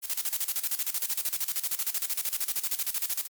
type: noise with tremolo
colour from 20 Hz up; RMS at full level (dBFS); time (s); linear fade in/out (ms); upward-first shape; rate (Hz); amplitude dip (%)
blue; -28; 0.02-3.28; 50; square; 13; 80
effects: MP3 96 kbps